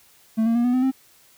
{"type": "tone with pitch steps", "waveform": "triangle", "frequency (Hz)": [222, 229.8, 237.9, 246.3, 255, 264], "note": ["A3", "A#3", "A#3", "B3", "C4", "C4"], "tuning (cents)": [16, -25, 35, -5, -44, 16], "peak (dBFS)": -15, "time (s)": [0.37, 0.916], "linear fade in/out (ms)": 20, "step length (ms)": 91, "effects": ["white hiss -55 dBFS RMS until 1.37 s"]}